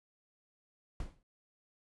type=noise with exponential decay; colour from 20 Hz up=brown; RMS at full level=-36 dBFS; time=1-1.23 s; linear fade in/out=2 ms; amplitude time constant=48 ms; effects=resampled to 24000 Hz